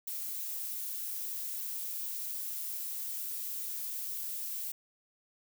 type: noise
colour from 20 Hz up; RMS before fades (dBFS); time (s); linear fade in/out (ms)
violet; -38; 0.07-4.72; 5
effects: none